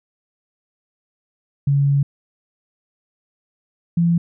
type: tone pair in turn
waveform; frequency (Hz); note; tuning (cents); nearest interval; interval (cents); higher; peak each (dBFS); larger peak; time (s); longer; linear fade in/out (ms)
sine; 140.6 / 169.92; C#3 / F3; +25 / -47; minor third; 328; second; -13; neither; 1.67-2.03 / 3.97-4.18; first; 5
effects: none